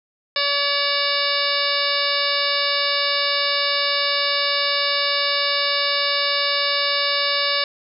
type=harmonic tone with a mistuned harmonic; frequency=570 Hz; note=C#5; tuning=48 cents sharp; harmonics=1 / 2 / 3 / 4 / 5 / 6 / 7 / 8 / 9; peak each=-27 / -27 / -27 / -27 / -27 / -27 / -27 / -27 / -27 dBFS; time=0.36-7.64 s; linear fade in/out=2 ms; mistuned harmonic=6; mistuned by=+100 cents; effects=none